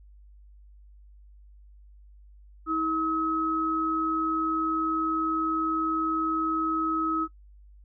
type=tone pair together; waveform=sine; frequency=320 / 1280 Hz; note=D#4 / D#6; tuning=+49 / +49 cents; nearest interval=2 octaves; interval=2400 cents; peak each=-28 / -26 dBFS; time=2.66-7.28 s; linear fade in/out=50 ms; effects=noise-tail reverb RT60 0.1 s tail -19 dB re dry + added 50 Hz sine -49 dBFS peak until 7.84 s